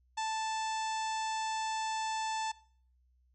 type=harmonic tone; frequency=880 Hz; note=A5; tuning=in tune; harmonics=1 / 2 / 3 / 4 / 5 / 6 / 7 / 8 / 9; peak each=-33 / -44 / -46 / -45 / -49 / -50 / -49 / -50 / -51 dBFS; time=0.17-2.52 s; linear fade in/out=10 ms; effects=noise-tail reverb RT60 0.5 s tail -20 dB re dry + added 62 Hz sine -66 dBFS peak until 3.34 s